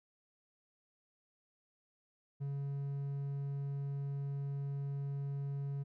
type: tone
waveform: triangle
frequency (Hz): 140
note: C#3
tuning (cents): +18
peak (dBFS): -34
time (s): 2.4-5.84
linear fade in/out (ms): 20
effects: none